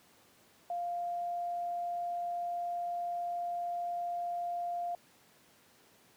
sine tone, 698.5 Hz, F5, in tune, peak -33 dBFS, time 0.7-4.95 s, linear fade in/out 2 ms, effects pink hiss -63 dBFS RMS until 6.16 s + high-pass 150 Hz 12 dB/octave

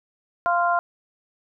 harmonic tone, 347.4 Hz, F4, 9 cents flat, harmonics 2 / 3 / 4, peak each -21 / -23 / -24 dBFS, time 0.46-0.79 s, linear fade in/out 0 ms, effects none

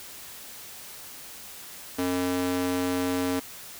square tone with high-pass filter, 90 Hz, F#2, 47 cents flat, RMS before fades -27 dBFS, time 1.98-3.4 s, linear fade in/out 10 ms, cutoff 290 Hz, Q 1.8, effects white hiss -43 dBFS RMS until 3.79 s

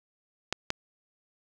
clicks, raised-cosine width 0.2 ms, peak -10 dBFS, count 2, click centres 0.526 / 0.704 s, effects none

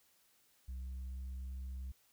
sine tone with pitch glide, 64.1 to 64.96 Hz, C2 to C2, -35 to -12 cents, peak -38 dBFS, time 0.68-1.92 s, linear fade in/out 10 ms, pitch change +23 cents, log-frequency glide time 0.79-1.32 s, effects tanh soft clip ceiling -40 dBFS + white hiss -71 dBFS RMS until 2.12 s

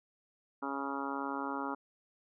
harmonic tone, 138.59 Hz, C#3, in tune, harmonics 2 / 3 / 4 / 5 / 6 / 7 / 8 / 9 / 10, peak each -39 / -45 / -47 / -50 / -42 / -42 / -45 / -43 / -44 dBFS, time 0.62-1.75 s, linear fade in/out 10 ms, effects none

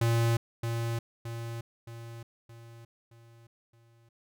square tone with echo, 116 Hz, A#2, 8 cents flat, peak -24 dBFS, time 0.01-0.37 s, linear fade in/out 5 ms, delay 620 ms, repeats 6, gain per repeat -6 dB, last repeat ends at 4.09 s, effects none

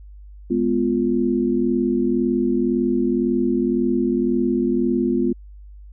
sine chord, F diminished, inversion first, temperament just, 209.5 / 251.4 / 349.2 Hz, Ab3 / Cb4 / F4, +15 / +31 / 0 cents, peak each -23 / -20 / -21 dBFS, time 0.5-5.33 s, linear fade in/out 10 ms, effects added 50 Hz sine -38 dBFS peak until 5.92 s

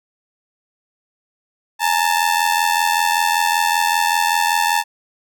sawtooth ring-modulated tone, 883 Hz, A5, 6 cents sharp, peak -8 dBFS, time 1.79-4.84 s, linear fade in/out 50 ms, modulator 42.6 Hz, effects none

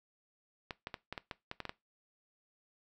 clicks, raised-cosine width 0.3 ms, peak -23 dBFS, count 10, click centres 0.708 / 0.871 / 0.942 / 1.126 / 1.178 / 1.312 / 1.514 / 1.603 / 1.653 / 1.694 s, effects noise-tail reverb RT60 0.2 s tail -19 dB re dry

